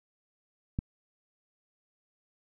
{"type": "click", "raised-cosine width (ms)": 5, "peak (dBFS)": -17, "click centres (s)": 0.789, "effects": []}